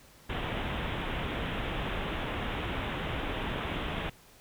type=low-pass noise; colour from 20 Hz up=pink; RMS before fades=-34 dBFS; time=0.29-4.1 s; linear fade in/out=10 ms; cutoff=3600 Hz; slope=96 dB/octave; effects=pink hiss -57 dBFS RMS until 4.4 s